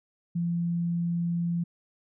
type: tone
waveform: sine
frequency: 171.1 Hz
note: F3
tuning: 35 cents flat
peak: -25 dBFS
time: 0.35-1.64 s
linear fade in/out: 10 ms
effects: none